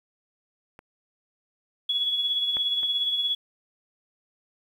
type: clicks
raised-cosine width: 0.5 ms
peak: -30 / -21 / -28 dBFS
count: 3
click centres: 0.791 / 2.569 / 2.832 s
type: tone with tremolo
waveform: sine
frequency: 3374 Hz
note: G#7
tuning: 27 cents sharp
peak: -21 dBFS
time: 1.89-3.35 s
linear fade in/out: 5 ms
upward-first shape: sine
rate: 17 Hz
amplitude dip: 45%
effects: 9-bit